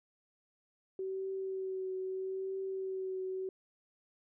sine tone with vibrato, 379.7 Hz, F#4, 45 cents sharp, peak -35 dBFS, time 0.99-3.49 s, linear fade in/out 2 ms, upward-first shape triangle, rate 0.78 Hz, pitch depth 23 cents each way, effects none

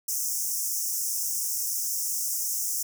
pink high-pass noise, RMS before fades -29 dBFS, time 0.08-2.83 s, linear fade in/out 5 ms, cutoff 5400 Hz, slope 96 dB/octave, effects none

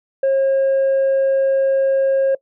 sine tone, 540 Hz, C#5, 45 cents flat, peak -10 dBFS, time 0.23-2.35 s, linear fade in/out 5 ms, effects noise-tail reverb RT60 0.1 s tail -23 dB re dry + tanh soft clip ceiling -12 dBFS

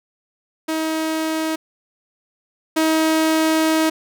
sawtooth tone pair in turn, 317.8 / 317.8 Hz, D#4 / D#4, +37 / +37 cents, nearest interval unison, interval 0 cents, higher neither, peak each -16 / -11 dBFS, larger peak second, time 0.68-1.56 / 2.76-3.9 s, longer second, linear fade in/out 10 ms, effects none

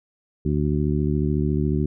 harmonic tone, 74 Hz, D2, 14 cents sharp, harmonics 1 / 2 / 3 / 4 / 5, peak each -25 / -23 / -26 / -28 / -28 dBFS, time 0.45-1.86 s, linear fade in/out 5 ms, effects none

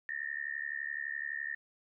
sine tone with amplitude modulation, 1823 Hz, A#6, 39 cents flat, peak -31 dBFS, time 0.09-1.55 s, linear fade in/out 0 ms, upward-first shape sine, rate 71.8 Hz, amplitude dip 100%, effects none

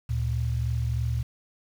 sine tone pair together, 73.42 / 116.55 Hz, D2 / A#2, 0 / 0 cents, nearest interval minor sixth, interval 800 cents, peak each -28 / -26 dBFS, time 0.09-1.23 s, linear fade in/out 10 ms, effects 8-bit

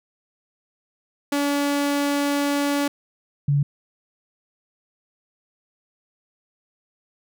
sawtooth / sine tone pair in turn, 285.6 / 142.8 Hz, D4 / D3, -48 / -48 cents, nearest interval octave, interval 1200 cents, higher first, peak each -16 / -16 dBFS, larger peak neither, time 1.32-2.88 / 3.48-3.63 s, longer first, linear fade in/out 5 ms, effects none

